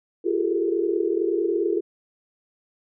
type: tone cluster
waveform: sine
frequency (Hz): 342.1 / 383.8 / 412.6 / 430.8 / 455.5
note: F4 / G4 / G#4 / A4 / A#4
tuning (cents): -36 / -37 / -11 / -37 / -40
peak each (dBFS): -24 / -27 / -26 / -31 / -30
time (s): 0.24-1.81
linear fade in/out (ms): 20
effects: none